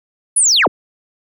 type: linear sweep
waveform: sine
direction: down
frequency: 10370 to 51.91 Hz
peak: -8 dBFS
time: 0.36-0.68 s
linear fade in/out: 10 ms
effects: tanh soft clip ceiling -5 dBFS